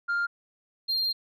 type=tone pair in turn; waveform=sine; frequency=1400 / 4195 Hz; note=F6 / C8; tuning=+4 / +4 cents; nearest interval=octave + perfect fifth; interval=1900 cents; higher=second; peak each=-22 dBFS; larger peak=neither; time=0.08-0.27 / 0.88-1.13 s; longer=second; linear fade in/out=20 ms; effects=tanh soft clip ceiling -23 dBFS